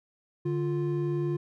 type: tone pair together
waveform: triangle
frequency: 146.83 / 349.2 Hz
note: D3 / F4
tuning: 0 / 0 cents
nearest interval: octave + minor third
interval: 1500 cents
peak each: -27 / -27 dBFS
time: 0.45-1.37 s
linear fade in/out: 10 ms
effects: none